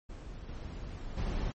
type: noise with level steps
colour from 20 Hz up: brown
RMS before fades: -44 / -41 / -33 dBFS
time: 0.09-1.52 s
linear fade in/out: 10 ms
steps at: 0.48 / 1.17 s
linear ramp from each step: 10 ms
effects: MP3 32 kbps